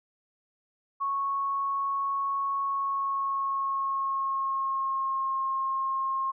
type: tone with pitch glide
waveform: sine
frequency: 1104 to 1070.7 Hz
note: C#6 to C6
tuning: -7 to +40 cents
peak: -26 dBFS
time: 1-6.32 s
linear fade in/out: 20 ms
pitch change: -53 cents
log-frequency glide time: 2.61-5.4 s
effects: none